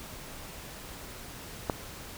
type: click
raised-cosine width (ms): 1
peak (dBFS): -12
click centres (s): 1.698
effects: pink hiss -44 dBFS RMS until 2.17 s